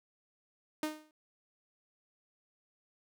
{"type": "tone with exponential decay", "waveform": "sawtooth", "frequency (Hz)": 307.5, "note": "D#4", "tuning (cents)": -20, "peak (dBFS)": -26, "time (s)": [0.83, 1.11], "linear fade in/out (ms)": 2, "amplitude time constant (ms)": 60, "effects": []}